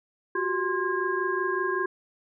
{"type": "tone cluster", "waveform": "sine", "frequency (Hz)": [359.5, 384.8, 1051, 1630], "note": ["F#4", "G4", "C6", "G#6"], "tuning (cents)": [-50, -32, 7, -33], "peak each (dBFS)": -30, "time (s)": [0.35, 1.86], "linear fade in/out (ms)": 5, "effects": []}